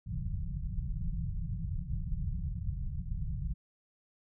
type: low-pass noise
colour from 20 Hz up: pink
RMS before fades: -35 dBFS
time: 0.06-3.54 s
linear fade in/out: 10 ms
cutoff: 180 Hz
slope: 96 dB/octave
effects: none